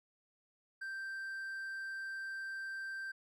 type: tone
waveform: triangle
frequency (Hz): 1568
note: G6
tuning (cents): 0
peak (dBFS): -38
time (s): 0.81-3.12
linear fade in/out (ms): 10
effects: none